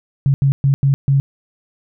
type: tone bursts at uneven times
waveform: sine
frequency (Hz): 138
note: C#3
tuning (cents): -7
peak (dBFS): -10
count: 5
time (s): 0.26-0.34 / 0.42-0.52 / 0.64-0.74 / 0.83-0.94 / 1.08-1.2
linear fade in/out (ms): 0
effects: none